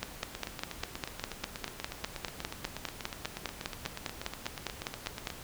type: two click trains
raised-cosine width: 0.2 ms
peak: -15 / -20 dBFS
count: 27 / 43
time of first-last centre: 0.03-5.272 / 0.23-5.302 s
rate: 4.96 / 8.28 Hz
effects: pink hiss -47 dBFS RMS until 5.43 s